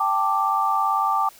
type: chord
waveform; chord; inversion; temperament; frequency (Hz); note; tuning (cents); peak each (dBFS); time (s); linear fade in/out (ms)
sine; G suspended second; none; just; 784 / 882 / 1176; G5 / A5 / D6; 0 / +4 / +2; -24 / -24 / -21; 0-1.29; 5
effects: white hiss -49 dBFS RMS until 1.39 s